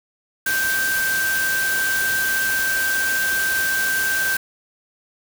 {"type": "tone in noise", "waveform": "sine", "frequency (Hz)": 1564, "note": "G6", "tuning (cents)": -4, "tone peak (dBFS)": -19, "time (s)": [0.46, 4.37], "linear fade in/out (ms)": 5, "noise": "white", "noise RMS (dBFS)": -26, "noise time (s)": [0.46, 4.37], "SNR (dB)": 4, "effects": []}